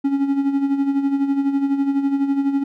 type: tone with tremolo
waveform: triangle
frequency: 277.2 Hz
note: C#4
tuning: in tune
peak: -12 dBFS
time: 0.04-2.64 s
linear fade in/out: 10 ms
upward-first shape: sine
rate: 12 Hz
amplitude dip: 60%
effects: none